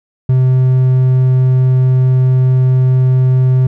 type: tone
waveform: triangle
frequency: 128.9 Hz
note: C3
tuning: 26 cents flat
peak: -5 dBFS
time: 0.29-3.67 s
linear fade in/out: 5 ms
effects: none